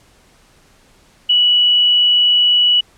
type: tone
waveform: sine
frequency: 2942 Hz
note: F#7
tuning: 11 cents flat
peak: -9 dBFS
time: 1.29-2.81 s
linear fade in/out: 10 ms
effects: pink hiss -51 dBFS RMS until 2.97 s + low-pass 10000 Hz 12 dB/octave